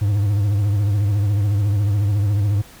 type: tone with vibrato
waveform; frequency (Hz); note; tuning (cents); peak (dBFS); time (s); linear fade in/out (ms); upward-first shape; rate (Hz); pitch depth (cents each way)
triangle; 102; G#2; -31; -13; 0.01-2.62; 10; triangle; 14; 95
effects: pink hiss -44 dBFS RMS until 2.8 s